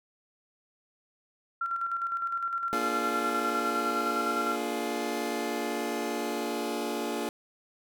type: tone with tremolo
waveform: sine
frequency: 1368 Hz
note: F6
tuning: 36 cents flat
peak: -27 dBFS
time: 1.61-4.56 s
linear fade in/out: 5 ms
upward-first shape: square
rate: 9.8 Hz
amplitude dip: 45%
type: chord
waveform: 25% pulse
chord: Bb dominant seventh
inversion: none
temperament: just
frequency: 233.1 / 291.4 / 349.6 / 419.5 Hz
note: Bb3 / D4 / F4 / Ab4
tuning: 0 / -13 / +2 / +17 cents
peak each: -32 dBFS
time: 2.73-7.29 s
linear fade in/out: 0 ms
effects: none